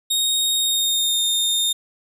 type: tone with pitch glide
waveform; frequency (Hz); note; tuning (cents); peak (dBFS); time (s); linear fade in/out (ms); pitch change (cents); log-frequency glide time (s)
sawtooth; 3729 to 3656; A#7 to A#7; 0 to -34; -15; 0.1-1.73; 10; -34; 0.54-1.21
effects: none